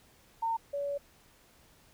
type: tone pair in turn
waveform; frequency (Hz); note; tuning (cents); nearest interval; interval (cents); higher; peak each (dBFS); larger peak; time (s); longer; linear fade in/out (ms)
sine; 910 / 568.1; A#5 / C#5; -42 / +42; minor sixth; 816; first; -28 / -31; first; 0.42-0.57 / 0.73-0.98; second; 10
effects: pink hiss -62 dBFS RMS until 1.93 s